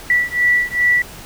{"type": "beating tone pair", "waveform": "sine", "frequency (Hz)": [1955, 1957.5], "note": ["B6", "B6"], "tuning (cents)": [-18, -16], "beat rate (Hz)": 2.5, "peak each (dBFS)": -16, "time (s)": [0.1, 1.02], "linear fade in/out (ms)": 2, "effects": ["pink hiss -36 dBFS RMS until 1.25 s"]}